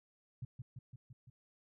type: tone with echo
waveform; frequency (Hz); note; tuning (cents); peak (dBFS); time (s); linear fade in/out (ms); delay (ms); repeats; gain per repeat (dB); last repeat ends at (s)
sine; 124.6; B2; +16; -39; 0.42-0.45; 5; 170; 5; -3; 1.3
effects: none